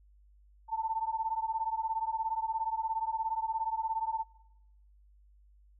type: beating tone pair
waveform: sine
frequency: 885 / 902 Hz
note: A5 / A5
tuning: +10 / +43 cents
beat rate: 17 Hz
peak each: -33 / -34 dBFS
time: 0.68-4.25 s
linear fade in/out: 50 ms
effects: noise-tail reverb RT60 0.9 s tail -22 dB re dry + added 50 Hz sine -58 dBFS peak until 5.79 s